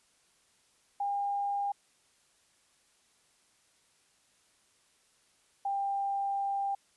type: tone pair in turn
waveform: sine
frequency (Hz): 805 / 793.9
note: G5 / G5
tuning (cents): +46 / +22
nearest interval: unison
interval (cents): 24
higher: first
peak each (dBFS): -29 / -29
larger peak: neither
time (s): 1-1.72 / 5.65-6.75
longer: second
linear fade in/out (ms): 5
effects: white hiss -68 dBFS RMS until 6.96 s + resampled to 24000 Hz